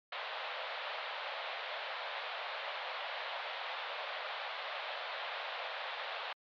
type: band-pass noise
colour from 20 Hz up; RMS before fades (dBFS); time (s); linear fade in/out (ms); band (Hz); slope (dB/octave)
pink; -41; 0.12-6.33; 5; 540 to 4000; 48
effects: MP3 96 kbps